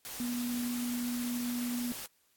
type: tone in noise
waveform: sine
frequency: 242.7 Hz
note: B3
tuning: 30 cents flat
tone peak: -32 dBFS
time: 0.2-1.92 s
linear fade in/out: 0 ms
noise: white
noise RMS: -42 dBFS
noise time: 0.05-2.06 s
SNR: +7 dB
effects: white hiss -71 dBFS RMS until 2.36 s + AAC 64 kbps